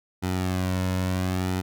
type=tone with flanger; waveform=sawtooth; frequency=92.3 Hz; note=F#2; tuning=4 cents flat; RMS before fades=-26 dBFS; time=0.22-1.62 s; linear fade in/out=20 ms; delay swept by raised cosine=1.8 to 2.56 ms; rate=0.72 Hz; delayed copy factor=-0.6; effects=none